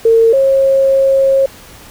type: tone pair in turn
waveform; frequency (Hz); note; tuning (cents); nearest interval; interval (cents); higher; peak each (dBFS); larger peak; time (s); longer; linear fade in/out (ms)
sine; 454.5 / 540.5; A#4 / C#5; -44 / -44; minor third; 300; second; -5 / -7; first; 0.05-0.33 / 0.33-1.46; second; 5
effects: pink hiss -37 dBFS RMS until 1.9 s